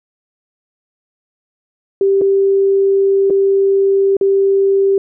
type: tone with dropouts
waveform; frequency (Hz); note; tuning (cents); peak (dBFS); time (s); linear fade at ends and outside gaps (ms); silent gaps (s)
sine; 392; G4; 0; -9; 2.01-4.98; 2; 2.213-2.217 / 3.3-3.305 / 4.168-4.211
effects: none